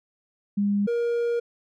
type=tone pair in turn; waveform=sine / triangle; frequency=202.7 / 472.2 Hz; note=G#3 / A#4; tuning=-42 / +22 cents; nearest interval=octave + minor third; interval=1464 cents; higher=second; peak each=-20 / -20 dBFS; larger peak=neither; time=0.57-0.87 / 0.87-1.4 s; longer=second; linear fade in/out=10 ms; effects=none